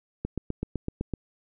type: click train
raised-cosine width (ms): 3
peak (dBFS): -16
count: 8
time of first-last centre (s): 0.25-1.137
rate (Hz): 7.89
effects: none